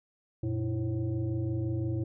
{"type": "tone with frequency modulation", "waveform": "sine", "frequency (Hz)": 118.9, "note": "A#2", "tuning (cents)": 35, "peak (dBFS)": -28, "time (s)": [0.43, 2.04], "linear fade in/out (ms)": 5, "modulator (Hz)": 212, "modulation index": 1.1, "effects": []}